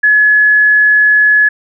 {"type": "tone", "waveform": "sine", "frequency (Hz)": 1700, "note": "G#6", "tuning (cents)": 40, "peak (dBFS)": -5, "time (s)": [0.03, 1.49], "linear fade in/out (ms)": 10, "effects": []}